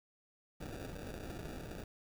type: noise with sample-and-hold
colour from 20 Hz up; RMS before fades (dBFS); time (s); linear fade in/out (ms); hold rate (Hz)
pink; -45; 0.6-1.84; 5; 1050
effects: none